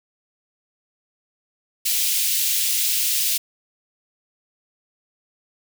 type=high-pass noise; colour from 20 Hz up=white; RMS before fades=-21 dBFS; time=1.85-3.38 s; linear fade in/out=10 ms; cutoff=2500 Hz; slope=24 dB/octave; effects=none